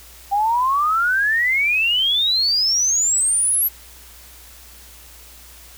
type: exponential sweep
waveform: sine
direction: up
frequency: 786 to 11940 Hz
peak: -15 dBFS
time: 0.31-3.69 s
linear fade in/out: 20 ms
effects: added 60 Hz sine -46 dBFS peak until 5.77 s + white hiss -44 dBFS RMS until 5.77 s